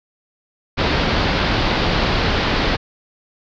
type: low-pass noise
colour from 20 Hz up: pink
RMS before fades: -18 dBFS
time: 0.77-2.77 s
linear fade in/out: 20 ms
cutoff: 4800 Hz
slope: 48 dB/octave
effects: none